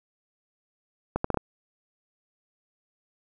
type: accelerating click train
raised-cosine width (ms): 1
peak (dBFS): -11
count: 5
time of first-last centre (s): 1.16-1.373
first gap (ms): 84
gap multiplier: 0.7
effects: none